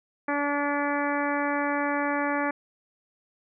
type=harmonic tone; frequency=287.8 Hz; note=D4; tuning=35 cents flat; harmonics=1 / 2 / 3 / 4 / 5 / 6 / 7 / 8; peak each=-29 / -31 / -31 / -33 / -35 / -33 / -37 / -39 dBFS; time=0.28-2.51 s; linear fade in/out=5 ms; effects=none